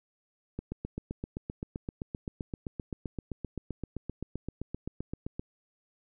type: click train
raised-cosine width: 3 ms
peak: -22 dBFS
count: 38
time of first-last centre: 0.59-5.395 s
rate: 7.7 Hz
effects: none